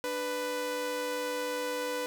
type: tone pair together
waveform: sawtooth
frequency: 296.2 / 496.1 Hz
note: D4 / B4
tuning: +15 / +8 cents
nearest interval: major sixth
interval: 893 cents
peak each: -36 / -28 dBFS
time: 0.04-2.06 s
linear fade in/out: 0 ms
effects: none